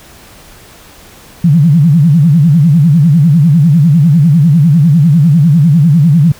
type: tone with vibrato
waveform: sine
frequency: 155.56 Hz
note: D#3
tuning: in tune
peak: -3 dBFS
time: 1.44-6.32 s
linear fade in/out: 5 ms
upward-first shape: sine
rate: 10 Hz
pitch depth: 220 cents each way
effects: pink hiss -37 dBFS RMS until 6.39 s